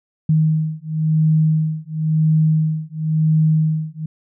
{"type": "beating tone pair", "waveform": "sine", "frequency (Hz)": [156.4, 157.36], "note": ["D#3", "D#3"], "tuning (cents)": [9, 20], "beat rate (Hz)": 0.96, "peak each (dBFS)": -17, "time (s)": [0.29, 4.06], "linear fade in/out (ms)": 5, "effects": []}